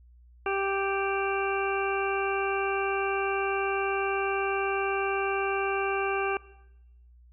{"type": "harmonic tone", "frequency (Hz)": 392, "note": "G4", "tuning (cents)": 0, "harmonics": [1, 2, 3, 4, 6, 7], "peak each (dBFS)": [-29, -32, -34, -35, -37, -37], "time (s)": [0.46, 6.37], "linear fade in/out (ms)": 2, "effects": ["noise-tail reverb RT60 0.9 s tail -20 dB re dry", "added 60 Hz sine -52 dBFS peak until 7.32 s"]}